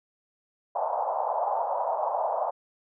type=band-pass noise; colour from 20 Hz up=white; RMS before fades=-28 dBFS; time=0.75-2.51 s; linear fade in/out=10 ms; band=580 to 940 Hz; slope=48 dB/octave; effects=none